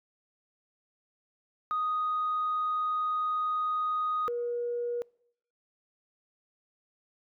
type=tone pair in turn; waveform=sine; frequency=1244.5 / 479.3 Hz; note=D#6 / A#4; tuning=0 / +48 cents; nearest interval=octave + perfect fourth; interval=1652 cents; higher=first; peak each=-26 / -29 dBFS; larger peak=first; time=1.71-4.28 / 4.28-5.02 s; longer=first; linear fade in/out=0 ms; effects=noise-tail reverb RT60 0.7 s tail -26 dB re dry + tanh soft clip ceiling -23 dBFS